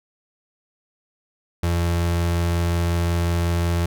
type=tone; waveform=35% pulse; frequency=85.5 Hz; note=F2; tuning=36 cents flat; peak=-17 dBFS; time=1.63-3.86 s; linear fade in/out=5 ms; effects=none